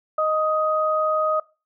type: tone pair together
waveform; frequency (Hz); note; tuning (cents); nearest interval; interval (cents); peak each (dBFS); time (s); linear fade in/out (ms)
sine; 621.7 / 1252; D#5 / D#6; -2 / +10; octave; 1212; -21; 0.18-1.4; 5
effects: noise-tail reverb RT60 0.3 s tail -22 dB re dry